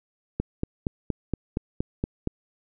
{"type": "click train", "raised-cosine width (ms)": 3, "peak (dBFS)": -12, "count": 9, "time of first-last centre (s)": [0.4, 2.274], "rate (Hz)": 4.27, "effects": []}